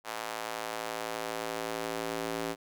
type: tone with high-pass filter sweep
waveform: square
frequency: 55.8 Hz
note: A1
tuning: 25 cents sharp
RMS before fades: -36 dBFS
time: 0.04-2.56 s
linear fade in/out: 50 ms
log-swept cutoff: 790 to 330 Hz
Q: 1.1
effects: none